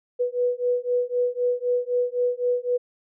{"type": "beating tone pair", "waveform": "sine", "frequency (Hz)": [489.5, 493.4], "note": ["B4", "B4"], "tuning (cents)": [-15, -2], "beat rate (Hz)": 3.9, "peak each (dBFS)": -24, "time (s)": [0.19, 2.78], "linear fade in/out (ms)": 20, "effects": []}